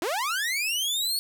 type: linear sweep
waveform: sawtooth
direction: up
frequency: 297.5 to 4449 Hz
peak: -22 dBFS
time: 0.02-1.19 s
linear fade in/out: 0 ms
effects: none